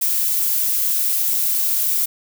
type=noise; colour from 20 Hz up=violet; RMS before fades=-19 dBFS; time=0.01-2.06 s; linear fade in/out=10 ms; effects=none